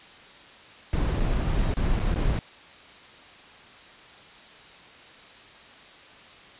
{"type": "noise with dropouts", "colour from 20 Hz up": "brown", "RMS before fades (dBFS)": -24, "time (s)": [0.93, 2.39], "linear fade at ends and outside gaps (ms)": 1, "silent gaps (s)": [[1.199, 1.204], [1.74, 1.769], [1.993, 1.999], [2.142, 2.159]], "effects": ["white hiss -48 dBFS RMS until 6.59 s", "resampled to 8000 Hz"]}